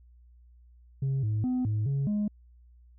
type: tone with pitch steps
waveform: sine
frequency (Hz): 135.2 / 107.1 / 252.6 / 106.8 / 138.5 / 208.1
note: C#3 / A2 / B3 / G#2 / C#3 / G#3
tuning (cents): -43 / -46 / +39 / +49 / -1 / +4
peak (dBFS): -23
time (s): 1.02-2.28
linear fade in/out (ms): 5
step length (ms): 210
effects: tanh soft clip ceiling -24 dBFS + added 60 Hz sine -53 dBFS peak until 2.98 s